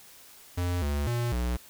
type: tone with pitch steps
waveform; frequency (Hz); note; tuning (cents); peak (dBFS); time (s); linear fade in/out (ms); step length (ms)
square; 88.6 / 72.2 / 119.5 / 60.7; F2 / D2 / A#2 / B1; +25 / -29 / +43 / -29; -27; 0.57-1.57; 10; 250
effects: white hiss -52 dBFS RMS until 1.69 s